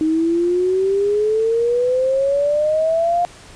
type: exponential sweep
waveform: sine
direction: up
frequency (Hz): 311.1 to 708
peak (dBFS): -14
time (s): 0.01-3.25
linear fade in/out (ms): 0
effects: pink hiss -42 dBFS RMS until 3.55 s + resampled to 22050 Hz